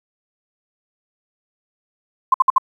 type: tone bursts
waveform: sine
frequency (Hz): 1046.5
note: C6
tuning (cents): 0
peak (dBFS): -8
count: 4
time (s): 2.32-2.582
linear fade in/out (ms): 5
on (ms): 22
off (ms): 58
effects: 8-bit